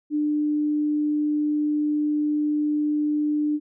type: tone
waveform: sine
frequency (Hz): 298.8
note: D4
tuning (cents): +30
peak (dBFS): -20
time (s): 0.1-3.6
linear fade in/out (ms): 50
effects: none